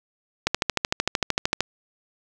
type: click train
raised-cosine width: 0.2 ms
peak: -3 dBFS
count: 16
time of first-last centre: 0.47-1.606 s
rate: 13.2 Hz
effects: 7-bit